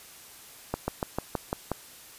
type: slowing click train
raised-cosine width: 1 ms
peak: -13 dBFS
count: 7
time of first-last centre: 0.74-1.717 s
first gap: 140 ms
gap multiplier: 1.06
effects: white hiss -49 dBFS RMS until 2.18 s + resampled to 32000 Hz